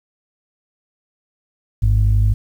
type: tone pair together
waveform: sine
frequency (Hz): 51.36 / 103.4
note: G#1 / G#2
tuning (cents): -19 / -7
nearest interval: octave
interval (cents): 1212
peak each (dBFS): -13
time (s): 1.82-2.34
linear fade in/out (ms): 10
effects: tanh soft clip ceiling -6 dBFS + 8-bit